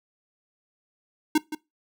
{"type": "tone with echo", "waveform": "square", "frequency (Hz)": 307.5, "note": "D#4", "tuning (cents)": -20, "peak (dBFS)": -17, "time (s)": [1.35, 1.38], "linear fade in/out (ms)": 5, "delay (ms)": 170, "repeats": 1, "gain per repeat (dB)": -12, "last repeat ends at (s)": 1.55, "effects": ["noise-tail reverb RT60 0.2 s tail -20 dB re dry"]}